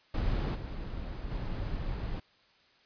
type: noise with level steps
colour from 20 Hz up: brown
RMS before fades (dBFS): -30 / -38 / -35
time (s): 0.14-2.2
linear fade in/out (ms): 5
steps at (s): 0.54 / 1.3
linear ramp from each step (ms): 20
effects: white hiss -64 dBFS RMS until 2.85 s + resampled to 11025 Hz